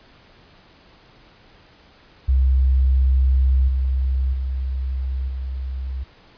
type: tone with level steps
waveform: sine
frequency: 65.41 Hz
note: C2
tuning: in tune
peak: -13 / -17 / -21 / -24 dBFS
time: 2.28-6.04 s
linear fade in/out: 10 ms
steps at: 3.68 / 4.33 / 5.28 s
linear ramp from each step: 5 ms
effects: pink hiss -51 dBFS RMS until 6.37 s + resampled to 11025 Hz